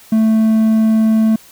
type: tone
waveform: triangle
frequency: 220.5 Hz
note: A3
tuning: 4 cents sharp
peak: -7 dBFS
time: 0.12-1.36 s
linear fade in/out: 5 ms
effects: white hiss -43 dBFS RMS until 1.51 s